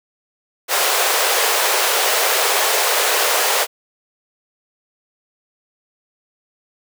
pink high-pass noise, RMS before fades -17 dBFS, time 0.68-3.67 s, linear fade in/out 50 ms, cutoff 420 Hz, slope 48 dB/octave, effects none

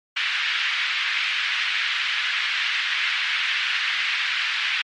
pink band-pass noise, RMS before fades -24 dBFS, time 0.16-4.82 s, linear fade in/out 10 ms, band 1700 to 3400 Hz, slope 24 dB/octave, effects MP3 48 kbps

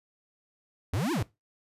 square exponential two-way sweep, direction up then down, 78.5 to 370.9 to 84.2 Hz, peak -27 dBFS, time 0.93-1.23 s, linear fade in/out 5 ms, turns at 1.12 s, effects noise-tail reverb RT60 0.2 s tail -18 dB re dry + resampled to 32000 Hz

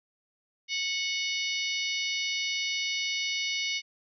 harmonic tone with a mistuned harmonic, 734 Hz, F#5, 14 cents flat, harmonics 3 / 4 / 5 / 6 / 7 / 8, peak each -32 / -34 / -36 / -38 / -39 / -40 dBFS, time 0.68-3.82 s, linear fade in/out 50 ms, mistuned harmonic 6, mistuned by +31 cents, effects none

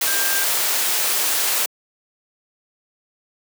sine tone in noise, 1590 Hz, G6, 24 cents sharp, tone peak -25 dBFS, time 0.07-0.44 s, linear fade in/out 5 ms, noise white, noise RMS -20 dBFS, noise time 0.01-1.66 s, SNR -8 dB, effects high-pass 400 Hz 12 dB/octave

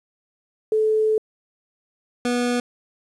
sine / 25% pulse tone pair in turn, 434.4 / 243.8 Hz, A4 / B3, -22 / -22 cents, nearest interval minor seventh, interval 1000 cents, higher first, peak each -16 dBFS, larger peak neither, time 0.72-1.18 / 2.25-2.6 s, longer first, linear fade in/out 2 ms, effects resampled to 24000 Hz + 9-bit

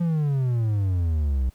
triangle exponential sweep, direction down, 174.61 to 61.74 Hz, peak -18 dBFS, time 0-1.5 s, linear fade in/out 10 ms, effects pink hiss -60 dBFS RMS until 1.54 s

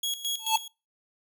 sawtooth tone with tremolo, 3322 Hz, G#7, in tune, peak -24 dBFS, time 0.03-0.68 s, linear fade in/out 5 ms, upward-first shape square, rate 4.6 Hz, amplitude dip 75%
square tone with exponential growth, 880 Hz, A5, in tune, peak -19 dBFS, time 0.39-0.56 s, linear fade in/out 5 ms, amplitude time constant 35 ms
effects noise-tail reverb RT60 0.3 s tail -24 dB re dry

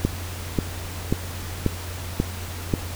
click train, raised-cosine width 3 ms, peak -6 dBFS, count 6, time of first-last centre 0.05-2.738 s, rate 1.86 Hz, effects added 88 Hz sine -32 dBFS peak until 2.95 s + pink hiss -36 dBFS RMS until 2.95 s

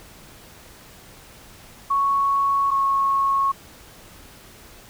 sine tone pair in turn, 1108.7 / 1097.2 Hz, C#6 / C#6, 0 / -18 cents, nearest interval unison, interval 18 cents, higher first, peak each -17 / -17 dBFS, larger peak neither, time 1.9-2.71 / 2.71-3.52 s, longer neither, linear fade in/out 10 ms, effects pink hiss -46 dBFS RMS until 4.89 s

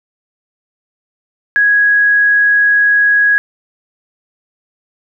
sine tone, 1661.2 Hz, G#6, in tune, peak -7 dBFS, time 1.56-3.38 s, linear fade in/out 0 ms, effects none

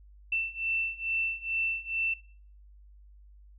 sine beating tone pair, 2675 / 2677.3 Hz, E7 / E7, +25 / +26 cents, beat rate 2.3 Hz, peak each -32 / -30 dBFS, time 0.32-2.14 s, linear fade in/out 5 ms, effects noise-tail reverb RT60 0.5 s tail -23 dB re dry + added 50 Hz sine -51 dBFS peak until 3.58 s

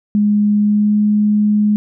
sine tone with pitch glide, 207.7 to 209.5 Hz, G#3 to G#3, 0 to +15 cents, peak -10 dBFS, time 0.15-1.76 s, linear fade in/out 0 ms, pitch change +15 cents, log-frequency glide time 0.58-0.96 s, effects none

